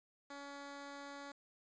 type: tone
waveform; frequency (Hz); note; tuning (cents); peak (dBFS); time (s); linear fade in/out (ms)
10% pulse; 282.2; C#4; +31; -39; 0.3-1.32; 5
effects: resampled to 16000 Hz + 11-bit